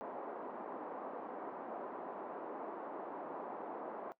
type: band-pass noise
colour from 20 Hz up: white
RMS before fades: -45 dBFS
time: 0.01-4.12 s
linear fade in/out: 0 ms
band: 260 to 970 Hz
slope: 24 dB/octave
effects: noise-tail reverb RT60 0.1 s tail -17 dB re dry